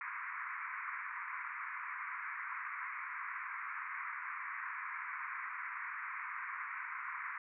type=band-pass noise; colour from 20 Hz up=pink; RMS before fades=-43 dBFS; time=0.01-7.38 s; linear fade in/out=2 ms; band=1000 to 2300 Hz; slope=96 dB/octave; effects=none